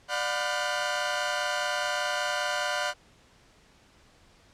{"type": "tone cluster", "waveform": "sawtooth", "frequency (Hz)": [594, 725, 1003, 1425, 1534], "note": ["D5", "F#5", "B5", "F6", "G6"], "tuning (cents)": [20, -35, 26, 34, -38], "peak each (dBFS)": [-29, -30, -31, -30, -30], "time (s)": [0.08, 2.94], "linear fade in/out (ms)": 50, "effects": ["pink hiss -59 dBFS RMS until 4.53 s", "low-pass 7000 Hz 12 dB/octave"]}